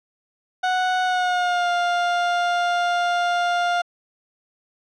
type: tone with pitch glide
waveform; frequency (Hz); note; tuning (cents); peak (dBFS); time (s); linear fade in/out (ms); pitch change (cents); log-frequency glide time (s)
30% pulse; 738 to 702.2; F#5 to F5; -5 to +9; -16; 0.63-3.82; 10; -86; 1.04-1.7
effects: low-pass 4000 Hz 12 dB/octave